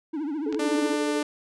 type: tone with vibrato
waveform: triangle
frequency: 299.7 Hz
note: D4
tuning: 35 cents sharp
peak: -25 dBFS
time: 0.13-0.95 s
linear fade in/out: 10 ms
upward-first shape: triangle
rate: 14 Hz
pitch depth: 180 cents each way
type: tone with tremolo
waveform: sine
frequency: 432.2 Hz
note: A4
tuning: 31 cents flat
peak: -26 dBFS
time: 0.46-1.22 s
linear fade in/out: 5 ms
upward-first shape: sine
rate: 13 Hz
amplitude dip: 55%
type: clicks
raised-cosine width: 0.2 ms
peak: -20 dBFS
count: 2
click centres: 0.526 / 0.546 s
type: tone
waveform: sawtooth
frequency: 297 Hz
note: D4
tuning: 20 cents sharp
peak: -21 dBFS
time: 0.59-1.23 s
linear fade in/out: 5 ms
effects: resampled to 24000 Hz